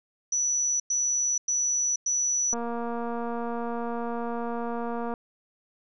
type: tone bursts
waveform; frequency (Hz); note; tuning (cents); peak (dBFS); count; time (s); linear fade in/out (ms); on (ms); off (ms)
sine; 5920; F#8; 0; -23; 4; 0.32-2.54; 5; 480; 100
type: click train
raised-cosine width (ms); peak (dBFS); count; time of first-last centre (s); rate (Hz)
1; -20; 614; 2.53-5.139; 235
effects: none